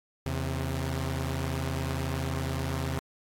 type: tone pair together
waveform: sawtooth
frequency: 81.6 / 133.17 Hz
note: E2 / C3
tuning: -17 / +31 cents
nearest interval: minor sixth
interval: 848 cents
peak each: -28 dBFS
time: 0.26-2.99 s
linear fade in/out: 0 ms
effects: AAC 48 kbps